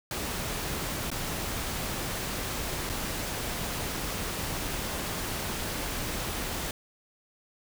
pink noise with dropouts, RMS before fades -33 dBFS, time 0.11-6.71 s, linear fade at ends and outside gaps 2 ms, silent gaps 1.103-1.115 / 2.893-2.897 s, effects none

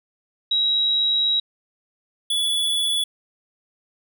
sine / square tone pair in turn, 3852 / 3423 Hz, B7 / A7, -44 / -48 cents, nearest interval major second, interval 204 cents, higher first, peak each -17 / -20 dBFS, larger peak first, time 0.51-1.4 / 2.3-3.04 s, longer first, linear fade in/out 5 ms, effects none

